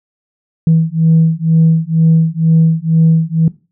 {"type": "beating tone pair", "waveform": "sine", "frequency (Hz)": [161.2, 163.3], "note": ["E3", "E3"], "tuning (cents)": [-38, -16], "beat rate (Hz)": 2.1, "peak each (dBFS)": -10, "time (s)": [0.67, 3.48], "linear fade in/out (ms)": 2, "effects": ["noise-tail reverb RT60 0.3 s tail -19 dB re dry", "tanh soft clip ceiling -2 dBFS"]}